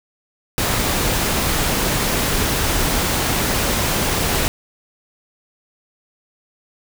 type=noise; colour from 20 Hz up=pink; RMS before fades=-19 dBFS; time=0.58-4.48 s; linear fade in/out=0 ms; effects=none